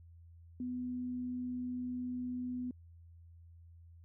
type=tone; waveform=sine; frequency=249.1 Hz; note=B3; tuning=15 cents sharp; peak=-36 dBFS; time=0.6-2.71 s; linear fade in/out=2 ms; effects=added 84 Hz sine -54 dBFS peak until 4.04 s